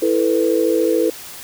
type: chord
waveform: sine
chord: E suspended fourth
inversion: none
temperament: equal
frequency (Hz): 329.6 / 440 / 493.9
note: E4 / A4 / B4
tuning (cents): 0 / 0 / 0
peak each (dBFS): -18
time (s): 0.02-1.1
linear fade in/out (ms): 5
effects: white hiss -35 dBFS RMS until 1.43 s